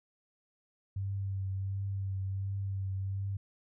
sine tone with vibrato, 97.2 Hz, G2, 14 cents flat, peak -32 dBFS, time 0.96-3.37 s, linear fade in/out 5 ms, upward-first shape triangle, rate 1.4 Hz, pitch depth 28 cents each way, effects none

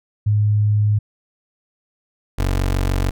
sine / 25% pulse tone pair in turn, 104.9 / 46.73 Hz, G#2 / F#1, +18 / +18 cents, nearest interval octave + major second, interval 1400 cents, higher first, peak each -13 dBFS, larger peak neither, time 0.26-0.99 / 2.38-3.11 s, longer neither, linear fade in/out 10 ms, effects none

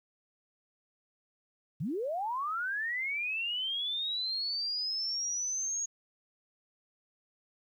sine linear sweep, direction up, 121.2 to 6660 Hz, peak -31 dBFS, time 1.8-5.86 s, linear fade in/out 10 ms, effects 11-bit

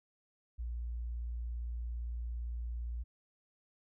sine tone, 58.8 Hz, A#1, 16 cents sharp, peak -36 dBFS, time 0.58-3.04 s, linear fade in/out 20 ms, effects none

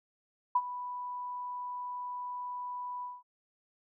sine tone with ADSR envelope, 987.8 Hz, B5, in tune, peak -21 dBFS, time 0.55-3.23 s, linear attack 7 ms, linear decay 50 ms, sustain -15 dB, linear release 200 ms, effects none

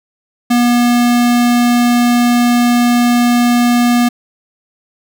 square tone, 241.2 Hz, B3, 41 cents flat, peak -9 dBFS, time 0.5-4.09 s, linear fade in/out 10 ms, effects none

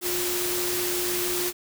sine tone in noise, 356.3 Hz, F4, 35 cents sharp, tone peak -29 dBFS, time 0.01-1.53 s, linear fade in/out 50 ms, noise white, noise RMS -28 dBFS, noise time 0.01-1.53 s, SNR -4 dB, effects none

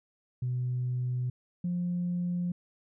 sine tone pair in turn, 125 / 176.43 Hz, B2 / F3, +21 / +18 cents, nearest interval tritone, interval 597 cents, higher second, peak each -27 dBFS, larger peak neither, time 0.42-1.3 / 1.64-2.52 s, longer neither, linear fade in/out 5 ms, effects tanh soft clip ceiling -24 dBFS

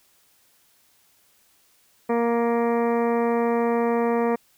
harmonic tone with a mistuned harmonic, 234.2 Hz, A#3, 8 cents sharp, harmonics 1 / 2 / 3 / 4 / 5 / 6 / 7 / 8 / 9 / 10, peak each -24 / -22 / -29 / -30 / -34 / -44 / -45 / -38 / -46 / -43 dBFS, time 2.09-4.36 s, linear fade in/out 10 ms, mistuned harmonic 7, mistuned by +23 cents, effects white hiss -61 dBFS RMS until 4.57 s

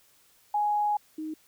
sine tone pair in turn, 833 / 312 Hz, G#5 / D#4, +5 / +5 cents, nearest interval octave + perfect fourth, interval 1700 cents, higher first, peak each -23 / -32 dBFS, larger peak first, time 0.54-0.97 / 1.18-1.34 s, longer first, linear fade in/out 5 ms, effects white hiss -62 dBFS RMS until 1.47 s

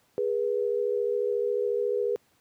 sine tone pair together, 411.5 / 485.6 Hz, G#4 / B4, -16 / -29 cents, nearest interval minor third, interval 287 cents, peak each -27 dBFS, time 0.18-2.16 s, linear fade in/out 0 ms, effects pink hiss -66 dBFS RMS until 2.4 s + high-pass 100 Hz 12 dB/octave

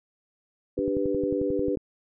sine chord, G major, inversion second, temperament equal, 293.7 / 392 / 493.9 Hz, D4 / G4 / B4, 0 / 0 / 0 cents, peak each -28 dBFS, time 0.77-1.76 s, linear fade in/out 10 ms
click train, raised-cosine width 3 ms, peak -20 dBFS, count 12, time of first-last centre 0.79-1.772 s, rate 11.2 Hz
effects none

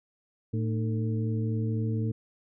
harmonic tone with a mistuned harmonic, 111.9 Hz, A2, 30 cents sharp, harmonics 1 / 2 / 3 / 4, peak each -27 / -33 / -37 / -39 dBFS, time 0.53-2.12 s, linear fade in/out 10 ms, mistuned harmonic 3, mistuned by -150 cents, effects none

